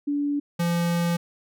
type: tone pair in turn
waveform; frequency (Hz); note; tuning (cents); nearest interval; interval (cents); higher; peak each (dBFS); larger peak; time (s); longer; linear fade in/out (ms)
sine / square; 288.2 / 171.36; D4 / F3; -33 / -33; major sixth; 900; first; -22; neither; 0.07-0.4 / 0.59-1.17; second; 10
effects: none